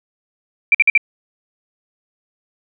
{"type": "tone bursts", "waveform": "sine", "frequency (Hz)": 2349, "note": "D7", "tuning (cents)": 0, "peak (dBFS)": -7, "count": 4, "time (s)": [0.72, 0.977], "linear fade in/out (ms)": 2, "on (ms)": 26, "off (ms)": 51, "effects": []}